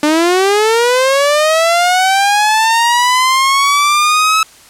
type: linear sweep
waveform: sawtooth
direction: up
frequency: 293.7 to 1300 Hz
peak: -5 dBFS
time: 0.03-4.43 s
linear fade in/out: 2 ms
effects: white hiss -41 dBFS RMS until 4.69 s + low-pass 10000 Hz 12 dB/octave